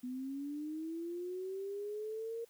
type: linear sweep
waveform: sine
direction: up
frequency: 246.7 to 466.2 Hz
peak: -38 dBFS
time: 0.03-2.45 s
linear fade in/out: 10 ms
effects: white hiss -67 dBFS RMS until 2.49 s